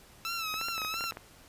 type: tone with vibrato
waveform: 15% pulse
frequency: 1318.5 Hz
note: E6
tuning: in tune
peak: -26 dBFS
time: 0.25-1.11 s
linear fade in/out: 0 ms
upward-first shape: sine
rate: 2.9 Hz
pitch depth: 75 cents each way
type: clicks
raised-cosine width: 0.5 ms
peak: -25 dBFS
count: 11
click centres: 0.541 / 0.613 / 0.685 / 0.78 / 0.818 / 0.848 / 0.941 / 1.009 / 1.04 / 1.122 / 1.171 s
effects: pink hiss -56 dBFS RMS until 1.48 s + resampled to 32000 Hz